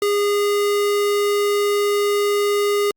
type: tone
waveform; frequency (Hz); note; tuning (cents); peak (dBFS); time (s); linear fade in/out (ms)
square; 409.3; G#4; -25; -17; 0.02-2.91; 2
effects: Opus 48 kbps